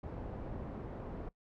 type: low-pass noise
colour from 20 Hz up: pink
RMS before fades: -43 dBFS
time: 0.03-1.29 s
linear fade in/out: 5 ms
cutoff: 720 Hz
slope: 12 dB/octave
effects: noise-tail reverb RT60 0.1 s tail -21 dB re dry